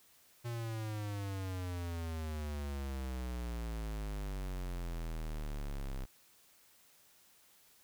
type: exponential sweep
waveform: square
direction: down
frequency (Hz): 119.8 to 32.43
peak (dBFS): -38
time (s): 0.44-6.06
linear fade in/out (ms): 20
effects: white hiss -65 dBFS RMS until 7.83 s